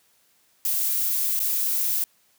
violet noise with dropouts, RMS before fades -24 dBFS, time 0.65-2.04 s, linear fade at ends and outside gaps 1 ms, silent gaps 1.393-1.401 s, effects white hiss -63 dBFS RMS until 2.38 s + high-pass 80 Hz 12 dB/octave

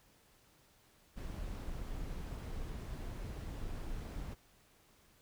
brown noise, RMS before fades -42 dBFS, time 1.16-4.35 s, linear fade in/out 20 ms, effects pink hiss -67 dBFS RMS until 5.21 s

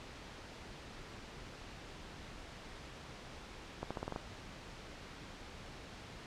accelerating click train, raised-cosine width 1 ms, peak -24 dBFS, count 7, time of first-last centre 3.83-4.161 s, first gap 76 ms, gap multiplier 0.87, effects pink hiss -50 dBFS RMS until 6.26 s + low-pass 5000 Hz 12 dB/octave

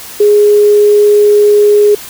sine tone, 415.3 Hz, G#4, in tune, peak -3 dBFS, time 0.2-1.95 s, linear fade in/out 5 ms, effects white hiss -28 dBFS RMS until 2.09 s

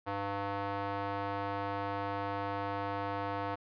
square tone with band-pass filter, 100 Hz, G2, 35 cents sharp, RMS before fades -36 dBFS, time 0.06-3.56 s, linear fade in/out 20 ms, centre 920 Hz, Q 1.4, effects resampled to 11025 Hz

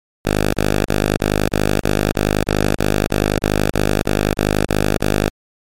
5% pulse tone bursts, 51.1 Hz, G#1, 27 cents flat, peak -3 dBFS, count 16, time 0.25-5.295 s, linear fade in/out 5 ms, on 290 ms, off 27 ms, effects MP3 64 kbps

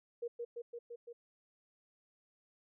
sine tone with echo, 473.4 Hz, A#4, 27 cents sharp, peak -36 dBFS, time 0.22-0.28 s, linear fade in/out 10 ms, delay 170 ms, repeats 5, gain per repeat -2 dB, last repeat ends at 1.13 s, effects none

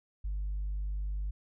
sine tone, 49.99 Hz, G1, 35 cents sharp, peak -30 dBFS, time 0.24-1.31 s, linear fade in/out 10 ms, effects tanh soft clip ceiling -29 dBFS

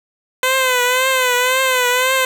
10% pulse tone with vibrato, 509 Hz, C5, 48 cents flat, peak -5 dBFS, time 0.43-2.25 s, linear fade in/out 2 ms, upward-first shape triangle, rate 1.9 Hz, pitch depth 72 cents each way, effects none

